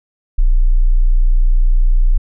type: tone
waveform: sine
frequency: 30.03 Hz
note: B0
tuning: 48 cents flat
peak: -7 dBFS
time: 0.38-2.18 s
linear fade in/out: 10 ms
effects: none